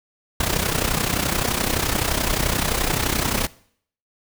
pink noise with amplitude modulation, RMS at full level -19 dBFS, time 0.4-3.47 s, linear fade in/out 5 ms, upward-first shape sine, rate 31.6 Hz, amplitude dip 70%, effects noise-tail reverb RT60 0.6 s tail -21 dB re dry

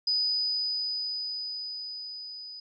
sine tone with level ramp, 4978 Hz, D#8, in tune, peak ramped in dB -23 to -40 dBFS, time 0.07-2.6 s, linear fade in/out 5 ms, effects none

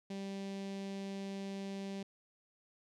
sawtooth tone with notch filter, 196 Hz, G3, in tune, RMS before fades -42 dBFS, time 0.1-2.03 s, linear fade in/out 5 ms, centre 1300 Hz, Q 0.89, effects low-pass 6000 Hz 12 dB/octave

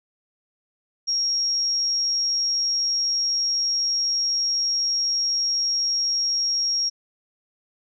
sine tone, 5588 Hz, F8, in tune, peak -20 dBFS, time 1.07-6.9 s, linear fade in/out 20 ms, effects none

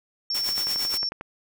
sine tone, 5450 Hz, F8, 43 cents flat, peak -24 dBFS, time 0.3-1.09 s, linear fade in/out 2 ms
white noise with tremolo, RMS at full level -31 dBFS, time 0.34-0.98 s, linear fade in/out 10 ms, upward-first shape triangle, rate 8.7 Hz, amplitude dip 85%
click train, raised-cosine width 0.5 ms, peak -20 dBFS, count 9, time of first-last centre 0.49-1.211 s, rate 11.1 Hz
effects none

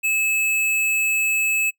square tone, 2600 Hz, E7, 24 cents flat, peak -19 dBFS, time 0.03-1.71 s, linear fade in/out 20 ms, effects noise-tail reverb RT60 0.1 s tail -20 dB re dry

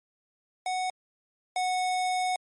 square tone pair in turn, 740 / 735.7 Hz, F#5 / F#5, 0 / -10 cents, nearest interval unison, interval 10 cents, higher first, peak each -28 / -26 dBFS, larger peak second, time 0.66-0.9 / 1.56-2.36 s, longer second, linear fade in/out 2 ms, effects MP3 48 kbps

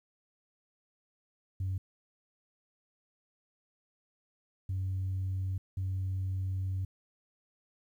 sine tone bursts at uneven times, 94.5 Hz, F#2, 37 cents sharp, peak -29 dBFS, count 3, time 1.6-1.78 / 4.69-5.58 / 5.77-6.85 s, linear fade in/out 5 ms, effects tanh soft clip ceiling -28 dBFS + 11-bit

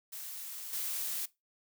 blue noise with level steps, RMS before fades -43 / -36 dBFS, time 0.12-1.26 s, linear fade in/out 10 ms, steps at 0.73 s, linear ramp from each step 2 ms, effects noise-tail reverb RT60 0.2 s tail -19 dB re dry

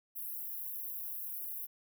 white high-pass noise, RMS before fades -41 dBFS, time 0.15-1.67 s, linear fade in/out 20 ms, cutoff 11000 Hz, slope 96 dB/octave, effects none

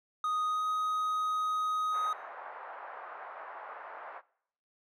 triangle tone with pitch glide, 1244.5 to 1254.6 Hz, D#6 to D#6, 0 to +14 cents, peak -27 dBFS, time 0.24-2.13 s, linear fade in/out 2 ms, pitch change +14 cents, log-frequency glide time 0.46-0.66 s
pink band-pass noise, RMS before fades -45 dBFS, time 1.91-4.22 s, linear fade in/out 50 ms, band 670 to 1500 Hz, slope 24 dB/octave
effects noise-tail reverb RT60 0.7 s tail -22 dB re dry

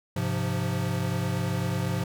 square chord, F minor, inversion first, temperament equal with one note detuned, 102.75 / 130.81 / 174.61 Hz, Ab2 / C3 / F3, -18 / 0 / 0 cents, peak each -31 dBFS, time 0.16-2.04 s, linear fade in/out 5 ms, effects none

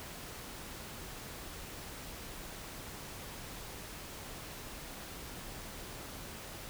silence, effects pink hiss -46 dBFS RMS until 6.69 s

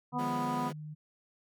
sine tone, 152.3 Hz, D#3, 37 cents flat, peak -40 dBFS, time 0.12-0.95 s, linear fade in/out 20 ms
harmonic tone, 246.9 Hz, B3, in tune, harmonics 1 / 2 / 3 / 4 / 5, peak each -34 / -43 / -36 / -34 / -41 dBFS, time 0.12-0.72 s, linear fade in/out 50 ms
20% pulse chord, F diminished, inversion none, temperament equal, 174.61 / 207.7 / 246.9 Hz, F3 / Ab3 / Cb4, 0 / 0 / 0 cents, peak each -37 dBFS, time 0.18-0.73 s, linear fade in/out 20 ms
effects none

